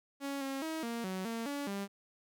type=tone with pitch steps; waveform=sawtooth; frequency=278.4 / 271.1 / 319.3 / 233.2 / 187.4 / 228.9 / 284.9 / 198.8 Hz; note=C#4 / C#4 / D#4 / A#3 / F#3 / A#3 / C#4 / G3; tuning=+8 / -38 / +45 / +1 / +22 / -31 / +48 / +25 cents; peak=-32 dBFS; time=0.2-1.88 s; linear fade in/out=50 ms; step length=210 ms; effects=none